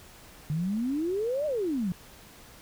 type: exponential two-way sweep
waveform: sine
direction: up then down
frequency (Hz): 146.3 to 622.3 to 170.1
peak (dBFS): -26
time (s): 0.5-1.92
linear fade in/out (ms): 0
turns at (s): 1.46
effects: pink hiss -51 dBFS RMS until 2.61 s